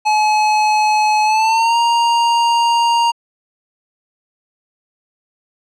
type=tone with pitch glide; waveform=square; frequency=853 to 935.6 Hz; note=G#5 to A#5; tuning=+46 to +6 cents; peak=-12 dBFS; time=0.05-3.12 s; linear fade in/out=20 ms; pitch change=+160 cents; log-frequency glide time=1.24-1.77 s; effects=low-pass 6000 Hz 12 dB/octave